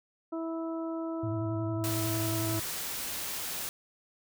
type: harmonic tone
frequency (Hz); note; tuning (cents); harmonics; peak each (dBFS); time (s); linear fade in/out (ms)
327.4; E4; -12; 1 / 2 / 3 / 4; -33 / -39 / -46 / -45; 0.32-2.6; 10
type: tone with vibrato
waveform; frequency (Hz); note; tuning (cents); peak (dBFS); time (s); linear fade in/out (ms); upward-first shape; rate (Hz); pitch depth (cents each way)
sine; 110; A2; 0; -32; 1.23-2.6; 5; square; 11; 72
type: noise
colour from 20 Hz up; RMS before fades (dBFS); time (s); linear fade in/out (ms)
white; -36; 1.84-3.69; 0
effects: none